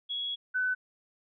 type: tone pair in turn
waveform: sine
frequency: 3341 / 1505.5 Hz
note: G#7 / F#6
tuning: +10 / +30 cents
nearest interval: octave + major second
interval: 1380 cents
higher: first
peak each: -31 / -26 dBFS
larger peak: second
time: 0.09-0.36 / 0.54-0.75 s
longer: first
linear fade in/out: 20 ms
effects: none